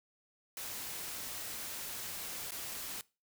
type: noise with dropouts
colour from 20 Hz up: white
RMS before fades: -42 dBFS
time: 0.57-3.01 s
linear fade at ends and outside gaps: 1 ms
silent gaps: 2.508-2.519 s
effects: noise-tail reverb RT60 0.3 s tail -22 dB re dry

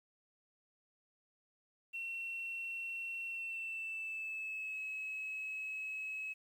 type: tone with pitch glide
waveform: sine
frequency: 2716 to 2572 Hz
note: F7 to E7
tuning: -49 to -43 cents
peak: -38 dBFS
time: 1.93-6.34 s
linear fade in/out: 20 ms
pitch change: -94 cents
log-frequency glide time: 3.28-4.8 s
effects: tanh soft clip ceiling -34 dBFS + 11-bit

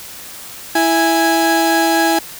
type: tone pair together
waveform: 30% pulse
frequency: 329.6 / 826 Hz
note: E4 / G#5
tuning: 0 / -10 cents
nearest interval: octave + major third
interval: 1590 cents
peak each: -12 dBFS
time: 0.75-2.19 s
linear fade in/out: 5 ms
effects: white hiss -33 dBFS RMS until 2.39 s

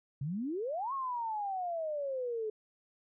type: exponential two-way sweep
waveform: sine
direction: up then down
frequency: 130 to 1108.7 to 423.8 Hz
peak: -33 dBFS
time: 0.21-2.5 s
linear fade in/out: 5 ms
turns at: 0.93 s
effects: none

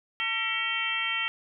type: harmonic tone with a mistuned harmonic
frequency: 449.8 Hz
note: A4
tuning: 38 cents sharp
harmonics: 2 / 3 / 4 / 5 / 6 / 7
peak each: -42 / -35 / -33 / -33 / -32 / -32 dBFS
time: 0.2-1.28 s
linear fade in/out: 0 ms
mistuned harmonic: 4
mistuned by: +110 cents
effects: none

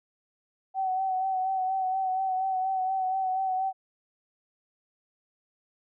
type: tone with vibrato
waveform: sine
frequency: 757 Hz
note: F#5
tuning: 39 cents sharp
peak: -25 dBFS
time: 0.74-3.73 s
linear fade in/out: 50 ms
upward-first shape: sine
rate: 4.2 Hz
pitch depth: 31 cents each way
effects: none

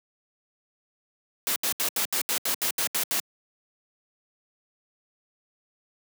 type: noise bursts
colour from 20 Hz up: white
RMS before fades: -26 dBFS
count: 11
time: 1.47-3.199 s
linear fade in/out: 0 ms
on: 89 ms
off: 75 ms
effects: high-pass 200 Hz 12 dB/octave

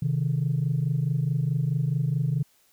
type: tone pair together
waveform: sine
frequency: 131 / 155.68 Hz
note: C3 / D#3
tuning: +2 / +1 cents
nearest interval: minor third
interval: 299 cents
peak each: -24 dBFS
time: 0.02-2.43 s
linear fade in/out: 5 ms
effects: tanh soft clip ceiling -17 dBFS + white hiss -63 dBFS RMS until 2.72 s

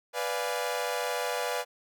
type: chord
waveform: sawtooth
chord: B diminished seventh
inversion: none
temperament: equal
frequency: 493.9 / 587.3 / 698.5 / 830.6 Hz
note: B4 / D5 / F5 / Ab5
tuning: 0 / 0 / 0 / 0 cents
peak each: -29 / -31 / -32 / -33 dBFS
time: 0.13-1.65 s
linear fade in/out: 50 ms
effects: none

